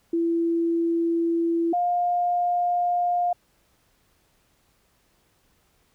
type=tone pair in turn; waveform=sine; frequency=335.2 / 706.8 Hz; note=E4 / F5; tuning=+29 / +21 cents; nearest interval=octave + minor second; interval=1292 cents; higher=second; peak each=-20 dBFS; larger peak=neither; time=0.13-1.73 / 1.73-3.33 s; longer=neither; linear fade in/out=5 ms; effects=pink hiss -65 dBFS RMS until 5.94 s